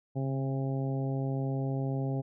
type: harmonic tone with a mistuned harmonic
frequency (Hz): 134.4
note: C3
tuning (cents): +47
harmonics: 1 / 2 / 3 / 4 / 5 / 6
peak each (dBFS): -30 / -36 / -40 / -42 / -44 / -46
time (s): 0.15-2.22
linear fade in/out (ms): 20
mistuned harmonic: 1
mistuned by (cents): +23
effects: none